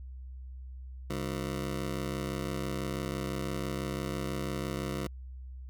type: ring-modulated tone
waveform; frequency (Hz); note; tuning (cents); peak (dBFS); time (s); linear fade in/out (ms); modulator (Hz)
20% pulse; 164.81; E3; 0; -25; 1.1-5.07; 0; 33
effects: added 64 Hz sine -41 dBFS peak until 5.69 s